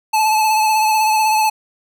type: tone with vibrato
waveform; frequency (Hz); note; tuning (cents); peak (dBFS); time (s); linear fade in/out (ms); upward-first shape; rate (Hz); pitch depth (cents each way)
square; 867; A5; -26; -13; 0.13-1.5; 10; sine; 16; 28
effects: none